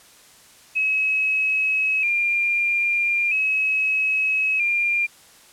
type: tone with vibrato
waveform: sine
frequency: 2479 Hz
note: D#7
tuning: 7 cents flat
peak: -18 dBFS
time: 0.75-5.07 s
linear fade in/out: 20 ms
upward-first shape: square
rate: 0.39 Hz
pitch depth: 58 cents each way
effects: white hiss -50 dBFS RMS until 5.52 s + low-pass 11000 Hz 12 dB/octave